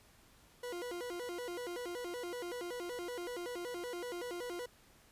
40% pulse tone with vibrato, 414.3 Hz, G#4, 4 cents flat, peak -39 dBFS, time 0.63-4.66 s, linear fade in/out 5 ms, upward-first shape square, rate 5.3 Hz, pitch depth 290 cents each way, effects pink hiss -64 dBFS RMS until 5.11 s + resampled to 32000 Hz

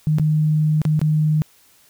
sine tone with dropouts, 153.8 Hz, D#3, 20 cents flat, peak -14 dBFS, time 0.07-1.42 s, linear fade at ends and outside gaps 0 ms, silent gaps 0.185-0.197 / 0.817-0.852 / 0.993-1.015 s, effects white hiss -54 dBFS RMS until 1.89 s

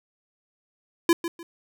square tone with echo, 338.1 Hz, E4, 44 cents sharp, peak -15 dBFS, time 1.09-1.13 s, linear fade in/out 2 ms, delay 150 ms, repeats 2, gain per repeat -12 dB, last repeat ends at 1.43 s, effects none

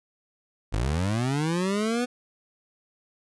25% pulse linear sweep, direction up, 45.9 to 250.4 Hz, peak -20 dBFS, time 0.72-2.06 s, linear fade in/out 20 ms, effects resampled to 24000 Hz

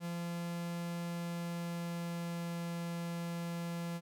45% pulse tone with pitch glide, 171.6 to 170.41 Hz, F3 to F3, -30 to -42 cents, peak -37 dBFS, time 0-4.01 s, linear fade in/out 50 ms, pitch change -12 cents, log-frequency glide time 1.07-2.7 s, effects none

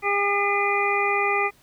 harmonic tone, 404 Hz, G#4, 48 cents flat, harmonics 1 / 2 / 3 / 5 / 6, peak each -26 / -26 / -26 / -26 / -26 dBFS, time 0.02-1.51 s, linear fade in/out 50 ms, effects pink hiss -57 dBFS RMS until 1.62 s

